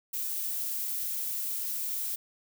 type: noise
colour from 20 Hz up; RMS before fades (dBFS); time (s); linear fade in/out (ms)
violet; -33; 0.13-2.16; 10
effects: none